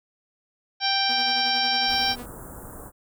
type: harmonic tone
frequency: 784 Hz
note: G5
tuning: in tune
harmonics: 1 / 2 / 3 / 4 / 5 / 6 / 7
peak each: -26 / -30 / -31 / -29 / -29 / -30 / -26 dBFS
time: 0.8-2.16 s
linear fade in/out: 50 ms
type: tone with tremolo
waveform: sawtooth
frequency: 244.2 Hz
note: B3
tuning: 19 cents flat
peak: -31 dBFS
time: 1.09-2.26 s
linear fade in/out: 5 ms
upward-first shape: sine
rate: 11 Hz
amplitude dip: 70%
type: band-stop noise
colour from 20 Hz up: pink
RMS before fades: -40 dBFS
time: 1.86-2.92 s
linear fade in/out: 50 ms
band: 1500 to 7900 Hz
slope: 48 dB/octave
effects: none